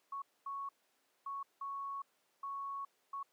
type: tone bursts at uneven times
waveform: sine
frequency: 1108.7 Hz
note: C#6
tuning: in tune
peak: -39 dBFS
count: 6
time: 0.12-0.22 / 0.46-0.69 / 1.26-1.43 / 1.61-2.02 / 2.43-2.85 / 3.13-3.23 s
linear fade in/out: 5 ms
effects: pink hiss -75 dBFS RMS until 3.32 s + high-pass 400 Hz 12 dB/octave